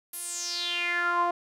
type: tone with band-pass filter sweep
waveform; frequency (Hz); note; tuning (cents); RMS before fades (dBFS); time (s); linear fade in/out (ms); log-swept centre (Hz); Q
sawtooth; 348.7; F4; -3; -29; 0.13-1.31; 5; 12000 to 820; 5.7
effects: none